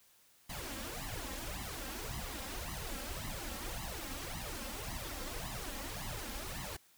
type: noise with flanger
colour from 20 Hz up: pink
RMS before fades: -42 dBFS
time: 0.49-6.77 s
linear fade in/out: 10 ms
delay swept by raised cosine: 0.99 to 3.79 ms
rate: 1.8 Hz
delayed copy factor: +0.85
effects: white hiss -66 dBFS RMS until 6.97 s